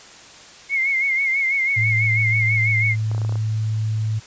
sine tone with vibrato, 2153 Hz, C7, 49 cents sharp, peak -17 dBFS, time 0.69-2.96 s, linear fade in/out 50 ms, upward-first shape sine, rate 6.1 Hz, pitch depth 60 cents each way
sine tone with pitch glide, 110 to 108.99 Hz, A2 to A2, 0 to -16 cents, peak -19 dBFS, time 1.76-4.2 s, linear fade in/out 20 ms, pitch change -16 cents, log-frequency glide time 2.64-2.74 s
clicks, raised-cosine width 1 ms, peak -21 dBFS, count 8, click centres 3.115 / 3.148 / 3.18 / 3.217 / 3.249 / 3.294 / 3.324 / 3.356 s
effects white hiss -43 dBFS RMS until 4.26 s + resampled to 16000 Hz

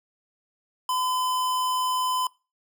square tone, 1015 Hz, B5, 47 cents sharp, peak -24 dBFS, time 0.89-2.27 s, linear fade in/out 2 ms, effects noise-tail reverb RT60 0.3 s tail -23 dB re dry

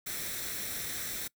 white noise with comb filter, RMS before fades -37 dBFS, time 0.06-1.28 s, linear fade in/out 10 ms, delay 0.52 ms, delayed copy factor +0.55, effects noise-tail reverb RT60 0.1 s tail -23 dB re dry

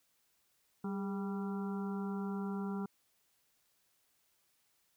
harmonic tone with a mistuned harmonic, 196 Hz, G3, in tune, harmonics 1 / 2 / 4 / 5 / 6 / 7, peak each -36 / -44 / -50 / -51 / -55 / -51 dBFS, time 0.84-2.86 s, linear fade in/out 5 ms, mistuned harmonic 2, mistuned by +55 cents, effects white hiss -75 dBFS RMS until 4.96 s

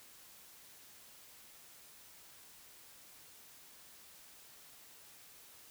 silence, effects white hiss -58 dBFS RMS until 5.7 s

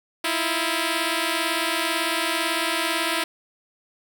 5% pulse beating tone pair, 322.1 / 340.1 Hz, E4 / F4, -40 / -46 cents, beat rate 18 Hz, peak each -13 / -14 dBFS, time 0.24-3.24 s, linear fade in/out 5 ms, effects none

